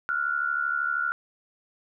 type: tone pair together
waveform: sine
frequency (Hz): 1384 / 1456.8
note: F6 / F#6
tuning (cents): -16 / -27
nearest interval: minor second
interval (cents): 89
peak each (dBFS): -27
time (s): 0.09-1.12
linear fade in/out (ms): 0
effects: none